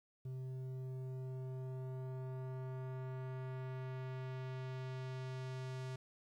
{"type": "tone with low-pass filter sweep", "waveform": "square", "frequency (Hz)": 129.8, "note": "C3", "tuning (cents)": -13, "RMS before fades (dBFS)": -44, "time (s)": [0.25, 5.96], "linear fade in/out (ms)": 5, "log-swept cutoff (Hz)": [300, 7500], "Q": 0.76, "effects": ["12-bit"]}